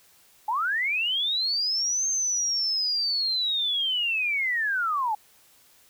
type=linear two-way sweep; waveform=sine; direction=up then down; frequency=819 to 6390 to 819 Hz; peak=-23 dBFS; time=0.48-5.15 s; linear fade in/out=5 ms; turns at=2.07 s; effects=white hiss -58 dBFS RMS until 5.89 s